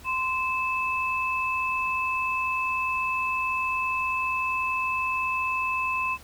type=tone pair together; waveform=sine; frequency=1034.3 / 2616 Hz; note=C6 / E7; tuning=-20 / -14 cents; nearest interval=octave + major third; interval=1606 cents; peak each=-27 dBFS; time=0.04-6.18 s; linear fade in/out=50 ms; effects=added 70 Hz sine -50 dBFS peak until 6.23 s + pink hiss -50 dBFS RMS until 6.23 s